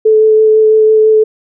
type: tone with vibrato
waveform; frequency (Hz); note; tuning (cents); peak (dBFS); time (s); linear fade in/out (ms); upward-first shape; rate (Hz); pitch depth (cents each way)
sine; 434.9; A4; -20; -4; 0.05-1.24; 10; sine; 6; 10
effects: none

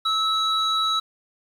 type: tone pair together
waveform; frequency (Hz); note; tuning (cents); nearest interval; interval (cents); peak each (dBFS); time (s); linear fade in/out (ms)
sine; 1300 / 3896; E6 / B7; -24 / -24; octave + perfect fifth; 1900; -21; 0.05-1; 10
effects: tanh soft clip ceiling -15 dBFS + 8-bit

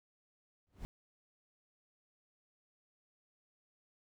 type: noise with exponential growth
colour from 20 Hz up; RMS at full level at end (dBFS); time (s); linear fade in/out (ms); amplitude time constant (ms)
brown; -42; 0.67-0.85; 0; 37
effects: none

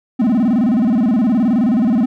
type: tone with vibrato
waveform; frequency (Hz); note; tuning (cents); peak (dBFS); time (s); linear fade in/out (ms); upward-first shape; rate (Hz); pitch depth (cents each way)
triangle; 231.8; A#3; -10; -9; 0.19-2.06; 10; square; 19; 180
effects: none

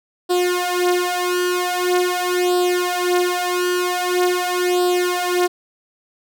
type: tone with flanger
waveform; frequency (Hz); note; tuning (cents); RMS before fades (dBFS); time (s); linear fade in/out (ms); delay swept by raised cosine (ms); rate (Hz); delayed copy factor
sawtooth; 358.3; F4; +44; -19; 0.29-5.48; 20; 0.23 to 4.93; 0.44; +0.85
effects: none

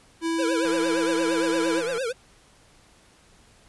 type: tone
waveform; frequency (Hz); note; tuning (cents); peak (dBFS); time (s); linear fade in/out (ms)
square; 329.6; E4; 0; -24; 0.21-1.83; 50
type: tone with vibrato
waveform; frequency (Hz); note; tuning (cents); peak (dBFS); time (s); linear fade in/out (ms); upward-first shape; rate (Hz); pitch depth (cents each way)
square; 493.9; B4; 0; -26; 0.38-2.13; 20; triangle; 8.7; 200
type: click train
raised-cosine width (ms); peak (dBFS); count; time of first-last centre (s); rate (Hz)
0.5; -23; 227; 0.65-1.979; 170
effects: pink hiss -56 dBFS RMS until 3.68 s + resampled to 24000 Hz

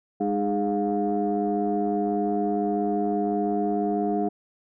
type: tone cluster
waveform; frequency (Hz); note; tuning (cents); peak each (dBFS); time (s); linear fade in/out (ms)
sine; 204.8 / 306.4 / 412.2 / 711; G#3 / D#4 / G#4 / F5; -24 / -27 / -13 / +31; -27; 0.2-4.29; 10
effects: tanh soft clip ceiling -14 dBFS

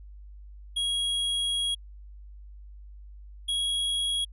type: tone pair in turn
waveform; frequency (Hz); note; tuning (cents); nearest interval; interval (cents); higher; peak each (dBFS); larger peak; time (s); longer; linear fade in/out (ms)
square; 3300 / 3315; G#7 / G#7; -12 / -4; unison; 8; second; -26; neither; 0.76-1.75 / 3.48-4.25; first; 10
effects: added 50 Hz sine -43 dBFS peak until 4.32 s + resampled to 24000 Hz

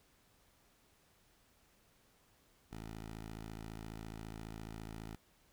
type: tone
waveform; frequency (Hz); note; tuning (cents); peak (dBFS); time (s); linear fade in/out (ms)
10% pulse; 54.6; A1; -13; -37; 2.71-5.16; 10
effects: pink hiss -70 dBFS RMS until 5.52 s

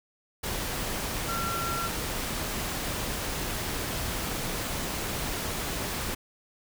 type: tone in noise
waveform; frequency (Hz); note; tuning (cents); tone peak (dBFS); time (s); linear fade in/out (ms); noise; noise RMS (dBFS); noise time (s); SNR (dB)
sine; 1363; F6; -43; -31; 1.28-1.88; 10; pink; -32; 0.43-6.15; -2
effects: none

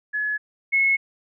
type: tone pair in turn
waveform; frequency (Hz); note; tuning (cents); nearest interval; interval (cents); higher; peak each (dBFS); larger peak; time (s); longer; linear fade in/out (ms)
sine; 1700 / 2182; G#6 / C#7; +40 / -28; major third; 432; second; -22 / -16; second; 0.13-0.38 / 0.72-0.97; neither; 20
effects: none

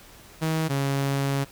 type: tone pair in turn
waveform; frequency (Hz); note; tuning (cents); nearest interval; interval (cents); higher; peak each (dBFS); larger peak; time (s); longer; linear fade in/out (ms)
sawtooth; 159.5 / 138.35; D#3 / C#3; +43 / -3; major second; 246; first; -19 / -19; neither; 0.41-0.69 / 0.69-1.45; second; 20
effects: pink hiss -49 dBFS RMS until 1.51 s

